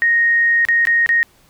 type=tone with dropouts; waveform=sine; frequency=1864.7 Hz; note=A#6; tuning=in tune; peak=-11 dBFS; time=0.02-1.23 s; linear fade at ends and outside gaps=0 ms; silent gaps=0.651-0.686 / 0.853-0.871 / 1.062-1.091 s; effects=pink hiss -53 dBFS RMS until 1.49 s